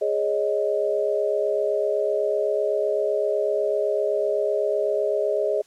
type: chord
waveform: sine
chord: Ab suspended fourth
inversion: none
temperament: equal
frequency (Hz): 415.3 / 554.4 / 622.3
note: Ab4 / Db5 / Eb5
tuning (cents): 0 / 0 / 0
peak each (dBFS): -24 / -26 / -24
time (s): 0.01-5.62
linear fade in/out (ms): 10
effects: white hiss -57 dBFS RMS until 5.66 s + low-pass 9000 Hz 12 dB/octave